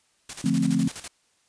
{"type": "noise with tremolo", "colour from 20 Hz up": "white", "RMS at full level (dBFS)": -35, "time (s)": [0.29, 1.08], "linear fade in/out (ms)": 5, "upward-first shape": "square", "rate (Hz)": 12, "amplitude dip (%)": 70}
{"type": "chord", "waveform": "sine", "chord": "D minor seventh", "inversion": "none", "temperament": "equal", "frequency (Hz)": [146.83, 174.61, 220, 261.6], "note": ["D3", "F3", "A3", "C4"], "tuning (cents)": [0, 0, 0, 0], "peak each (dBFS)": [-29, -25, -25, -24], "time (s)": [0.44, 0.88], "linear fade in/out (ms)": 5}
{"effects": ["white hiss -66 dBFS RMS until 1.48 s", "resampled to 22050 Hz"]}